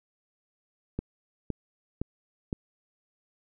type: click train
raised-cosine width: 3 ms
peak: -17 dBFS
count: 4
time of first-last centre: 0.99-2.528 s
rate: 1.95 Hz
effects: none